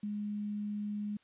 sine tone with quantisation, 207.7 Hz, G#3, in tune, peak -34 dBFS, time 0.03-1.17 s, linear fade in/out 5 ms, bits 10, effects white hiss -69 dBFS RMS until 1.23 s + resampled to 8000 Hz

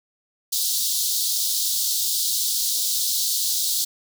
pink high-pass noise, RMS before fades -23 dBFS, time 0.52-3.85 s, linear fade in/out 10 ms, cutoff 3700 Hz, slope 48 dB/octave, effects none

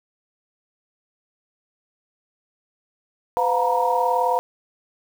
sine tone cluster, 504 / 710 / 921 / 960 Hz, B4 / F5 / A#5 / B5, +35 / +28 / -21 / -49 cents, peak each -23 dBFS, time 3.37-4.39 s, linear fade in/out 0 ms, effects 7-bit

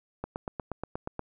click train, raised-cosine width 1 ms, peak -19 dBFS, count 9, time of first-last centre 0.24-1.194 s, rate 8.39 Hz, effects none

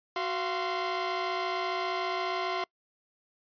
sawtooth tone cluster, 370.9 / 687 / 1046 Hz, F#4 / F5 / C6, +4 / -29 / -1 cents, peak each -30 dBFS, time 0.16-2.64 s, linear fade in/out 2 ms, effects noise-tail reverb RT60 0.1 s tail -26 dB re dry + resampled to 11025 Hz

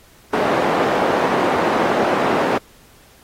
white band-pass noise, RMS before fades -18 dBFS, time 0.33-2.58 s, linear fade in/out 5 ms, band 250 to 810 Hz, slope 12 dB/octave, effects pink hiss -50 dBFS RMS until 3.23 s + AAC 48 kbps

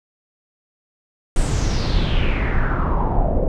brown noise with low-pass filter sweep, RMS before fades -18 dBFS, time 1.36-3.48 s, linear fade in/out 2 ms, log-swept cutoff 9000 to 520 Hz, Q 4.5, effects none

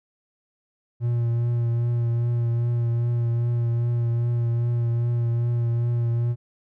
triangle tone with vibrato, 118.3 Hz, A#2, 26 cents sharp, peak -18 dBFS, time 1-6.36 s, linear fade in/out 50 ms, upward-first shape triangle, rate 2.5 Hz, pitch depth 24 cents each way, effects none

